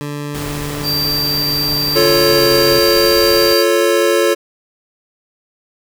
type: tone with pitch glide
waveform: 20% pulse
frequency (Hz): 145.9 to 136.92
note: D3 to C#3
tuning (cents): -11 to -21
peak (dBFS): -17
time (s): 0.01-2.79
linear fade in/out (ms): 0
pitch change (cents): -110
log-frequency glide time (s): 2.22-2.53
type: noise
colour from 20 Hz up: pink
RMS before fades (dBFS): -27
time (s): 0.34-3.54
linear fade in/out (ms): 10
type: tone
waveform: square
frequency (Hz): 4691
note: D8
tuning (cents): -3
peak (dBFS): -16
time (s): 0.83-3.65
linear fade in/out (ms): 50
type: chord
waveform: square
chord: F augmented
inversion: none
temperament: equal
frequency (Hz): 349.2 / 440 / 554.4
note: F4 / A4 / C#5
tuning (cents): 0 / 0 / 0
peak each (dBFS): -16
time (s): 1.95-4.35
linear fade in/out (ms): 20
effects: none